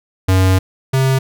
square tone pair in turn, 93.9 / 132.79 Hz, F#2 / C3, +26 / +26 cents, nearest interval tritone, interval 600 cents, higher second, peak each -10 / -12 dBFS, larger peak first, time 0.28-0.59 / 0.93-1.19 s, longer first, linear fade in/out 10 ms, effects none

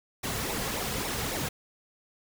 pink noise with flanger, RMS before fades -32 dBFS, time 0.23-1.49 s, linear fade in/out 10 ms, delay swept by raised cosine 0.63 to 3.43 ms, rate 3.6 Hz, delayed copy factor -0.65, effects none

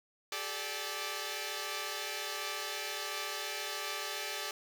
5% pulse chord, G suspended second, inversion none, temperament equal with one note detuned, 392 / 431.9 / 587.3 Hz, G4 / A4 / D5, 0 / -32 / 0 cents, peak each -31 / -29 / -29 dBFS, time 0.32-4.51 s, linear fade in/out 2 ms, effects none

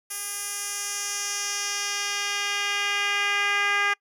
10% pulse tone with band-pass filter sweep, 405.8 Hz, G#4, 40 cents flat, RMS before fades -27 dBFS, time 0.1-3.94 s, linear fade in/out 10 ms, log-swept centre 11000 to 1900 Hz, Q 1.4, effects noise-tail reverb RT60 0.1 s tail -24 dB re dry

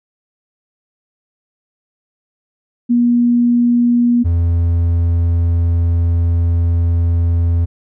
sine / triangle tone pair in turn, 240 / 84.85 Hz, B3 / F2, -49 / -49 cents, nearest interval octave + tritone, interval 1800 cents, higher first, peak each -9 dBFS, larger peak neither, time 2.89-4.24 / 4.24-7.66 s, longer second, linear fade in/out 20 ms, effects none

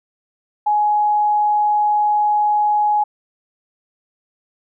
sine tone, 838 Hz, G#5, 15 cents sharp, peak -13 dBFS, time 0.66-3.04 s, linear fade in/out 10 ms, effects none

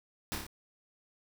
pink noise with echo, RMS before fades -35 dBFS, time 0.32-0.35 s, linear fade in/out 0 ms, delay 29 ms, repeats 4, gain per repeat -3 dB, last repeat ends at 0.466 s, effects none

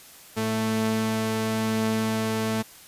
sawtooth tone pair together, 110 / 221 Hz, A2 / A3, 0 / +8 cents, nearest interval octave, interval 1208 cents, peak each -27 / -20 dBFS, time 0.36-2.63 s, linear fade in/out 20 ms, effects white hiss -48 dBFS RMS until 2.87 s + resampled to 32000 Hz

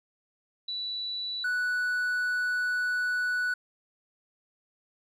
sine / triangle tone pair in turn, 3951 / 1480 Hz, B7 / F#6, 0 / 0 cents, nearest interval octave + perfect fourth, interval 1700 cents, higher first, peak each -31 / -24 dBFS, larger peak second, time 0.68-1.44 / 1.44-3.54 s, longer second, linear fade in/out 5 ms, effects none

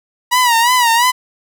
sawtooth tone with vibrato, 960 Hz, B5, 49 cents flat, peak -6 dBFS, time 0.31-1.12 s, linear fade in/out 20 ms, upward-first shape sine, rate 2.9 Hz, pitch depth 91 cents each way, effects none

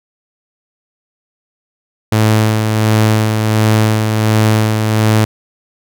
sawtooth tone with tremolo, 108.8 Hz, A2, 19 cents flat, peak -4 dBFS, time 2.12-5.25 s, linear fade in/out 5 ms, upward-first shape sine, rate 1.4 Hz, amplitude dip 40%, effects none

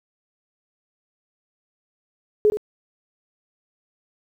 sine tone with echo, 421.7 Hz, G#4, 26 cents sharp, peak -12 dBFS, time 2.45-2.5 s, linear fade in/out 0 ms, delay 71 ms, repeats 1, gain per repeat -10 dB, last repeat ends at 2.571 s, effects 9-bit

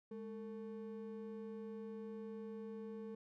triangle ring-modulated tone, 329.6 Hz, E4, in tune, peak -40 dBFS, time 0.11-3.15 s, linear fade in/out 5 ms, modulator 121 Hz, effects none

